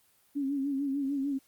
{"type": "tone with vibrato", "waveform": "sine", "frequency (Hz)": 277.2, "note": "C#4", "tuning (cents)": 0, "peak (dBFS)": -28, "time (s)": [0.35, 1.39], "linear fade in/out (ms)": 20, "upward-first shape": "sine", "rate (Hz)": 6.7, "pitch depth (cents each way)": 64, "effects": ["white hiss -66 dBFS RMS until 1.47 s", "Opus 24 kbps"]}